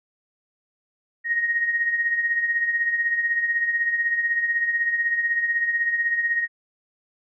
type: tone with tremolo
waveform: sine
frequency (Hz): 1872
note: A#6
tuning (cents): +7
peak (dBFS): -17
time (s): 1.24-6.48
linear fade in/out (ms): 50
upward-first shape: triangle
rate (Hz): 16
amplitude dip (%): 65
effects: none